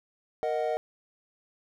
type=chord; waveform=triangle; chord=D# minor; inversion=second; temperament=equal; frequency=466.2 / 622.3 / 740 Hz; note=A#4 / D#5 / F#5; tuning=0 / 0 / 0 cents; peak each=-29 / -28 / -30 dBFS; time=0.43-0.77 s; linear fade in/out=0 ms; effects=none